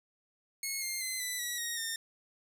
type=tone with pitch steps; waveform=10% pulse; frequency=2180 / 2115 / 2053 / 1992.2 / 1933.2 / 1876 / 1820.5 Hz; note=C#7 / C7 / C7 / B6 / B6 / A#6 / A#6; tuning=-29 / +18 / -33 / +15 / -38 / +11 / -41 cents; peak=-25 dBFS; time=0.63-1.96 s; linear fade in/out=2 ms; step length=190 ms; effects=none